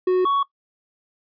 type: tone pair in turn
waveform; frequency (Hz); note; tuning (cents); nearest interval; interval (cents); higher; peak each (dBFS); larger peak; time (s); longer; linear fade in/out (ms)
triangle; 367.6 / 1116.9; F#4 / C#6; -11 / +13; octave + perfect fifth; 1924; second; -13 / -15; first; 0.07-0.25 / 0.25-0.43; neither; 5
effects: noise-tail reverb RT60 0.1 s tail -19 dB re dry + resampled to 11025 Hz